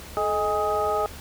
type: tone cluster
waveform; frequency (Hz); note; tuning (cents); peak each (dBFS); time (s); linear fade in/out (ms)
sine; 429.3 / 625 / 821 / 1257; A4 / D#5 / G#5 / D#6; -43 / +8 / -20 / +17; -27; 0.17-1.06; 0
effects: added 73 Hz sine -42 dBFS peak until 1.2 s + pink hiss -42 dBFS RMS until 1.2 s